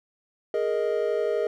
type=chord; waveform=triangle; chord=Ab suspended second; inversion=none; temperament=just; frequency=415.3 / 467.2 / 623 Hz; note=Ab4 / Bb4 / Eb5; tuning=0 / +4 / +2 cents; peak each=-25 / -25 / -26 dBFS; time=0.54-1.47 s; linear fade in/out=2 ms; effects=none